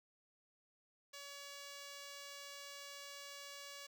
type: tone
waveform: 5% pulse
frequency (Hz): 566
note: C#5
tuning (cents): +36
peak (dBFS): -38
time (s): 1.13-3.87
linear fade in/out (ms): 10
effects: none